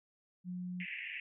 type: tone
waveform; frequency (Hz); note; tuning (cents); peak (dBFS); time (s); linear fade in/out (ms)
sine; 180; F#3; -47; -38; 0.44-0.86; 50
type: band-pass noise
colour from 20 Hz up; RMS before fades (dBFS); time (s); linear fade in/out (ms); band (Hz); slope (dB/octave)
pink; -43; 0.8-1.2; 2; 1800 to 2800; 96
effects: none